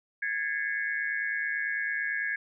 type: tone cluster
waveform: sine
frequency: 1649 / 1758 / 2050 / 2201 Hz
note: G#6 / A6 / C7 / C#7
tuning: -13 / -2 / -36 / -13 cents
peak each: -30 / -35 / -39 / -37 dBFS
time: 0.22-2.36 s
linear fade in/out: 5 ms
effects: none